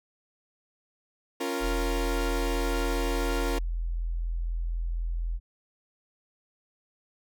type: chord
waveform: sawtooth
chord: Bb minor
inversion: first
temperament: equal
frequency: 277.2 / 349.2 / 466.2 Hz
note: Db4 / F4 / Bb4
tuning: 0 / 0 / 0 cents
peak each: -29 dBFS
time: 1.4-3.59 s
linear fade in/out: 10 ms
type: tone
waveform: sine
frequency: 42.04 Hz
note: E1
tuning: 35 cents sharp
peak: -27 dBFS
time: 1.6-5.4 s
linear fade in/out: 50 ms
effects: none